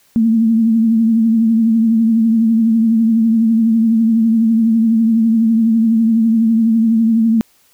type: tone with vibrato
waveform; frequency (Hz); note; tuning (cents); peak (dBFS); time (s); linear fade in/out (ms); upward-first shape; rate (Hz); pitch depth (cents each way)
sine; 225.5; A3; +43; -9; 0.16-7.41; 0; triangle; 12; 58
effects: white hiss -54 dBFS RMS until 7.73 s